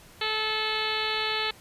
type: harmonic tone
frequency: 434.4 Hz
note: A4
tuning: 22 cents flat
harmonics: 1 / 2 / 3 / 4 / 5 / 6 / 7 / 8 / 9 / 10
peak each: -35 / -35 / -35 / -35 / -35 / -35 / -35 / -35 / -35 / -35 dBFS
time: 0.21-1.51 s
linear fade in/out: 5 ms
effects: pink hiss -52 dBFS RMS until 1.6 s + resampled to 32000 Hz